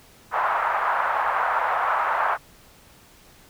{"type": "band-pass noise", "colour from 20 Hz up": "white", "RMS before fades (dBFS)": -23, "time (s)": [0.31, 2.38], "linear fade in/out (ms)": 50, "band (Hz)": [750, 1300], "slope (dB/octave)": 24, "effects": ["pink hiss -52 dBFS RMS until 3.49 s"]}